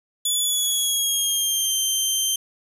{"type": "tone with pitch glide", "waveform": "15% pulse", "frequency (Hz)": [3439, 3135], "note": ["A7", "G7"], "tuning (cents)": [-40, -1], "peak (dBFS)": -13, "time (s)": [0.25, 2.36], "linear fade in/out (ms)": 5, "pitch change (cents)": -161, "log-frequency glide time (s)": [0.41, 1.75], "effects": ["resampled to 32000 Hz", "8-bit"]}